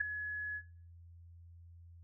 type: tone with ADSR envelope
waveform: sine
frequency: 1693 Hz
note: G#6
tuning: 33 cents sharp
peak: -25 dBFS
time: 0-0.62 s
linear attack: 11 ms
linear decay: 6 ms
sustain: -13 dB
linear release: 62 ms
effects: noise-tail reverb RT60 0.5 s tail -20 dB re dry + added 85 Hz sine -53 dBFS peak until 2.03 s